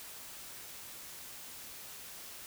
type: silence
effects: white hiss -48 dBFS RMS until 2.46 s